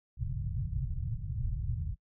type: low-pass noise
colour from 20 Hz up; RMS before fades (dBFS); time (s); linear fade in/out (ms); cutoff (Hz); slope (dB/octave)
white; -34; 0.17-1.96; 50; 140; 48
effects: noise-tail reverb RT60 0.1 s tail -26 dB re dry